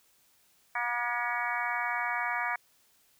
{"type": "harmonic tone with a mistuned harmonic", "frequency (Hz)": 240.3, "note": "B3", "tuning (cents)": -47, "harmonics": [3, 4, 5, 6, 7, 8, 9], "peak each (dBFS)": [-37, -35, -37, -39, -36, -37, -36], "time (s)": [0.75, 2.56], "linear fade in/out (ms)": 5, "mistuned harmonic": 9, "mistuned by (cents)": 64, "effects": ["white hiss -66 dBFS RMS until 3.19 s"]}